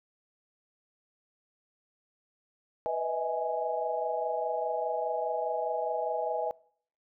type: chord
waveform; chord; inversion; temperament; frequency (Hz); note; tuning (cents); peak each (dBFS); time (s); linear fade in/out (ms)
sine; E major seventh; second; equal with one note detuned; 493.9 / 622.3 / 647.2 / 830.6; B4 / D#5 / E5 / G#5; 0 / 0 / -32 / 0; -34 / -37 / -33 / -33; 2.86-6.51; 0
effects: noise-tail reverb RT60 0.6 s tail -24 dB re dry